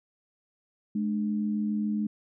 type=tone pair together; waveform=sine; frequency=211.3 / 298.5 Hz; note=G#3 / D4; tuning=+30 / +28 cents; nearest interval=tritone; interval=598 cents; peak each=-26 / -35 dBFS; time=0.95-2.07 s; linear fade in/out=5 ms; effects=none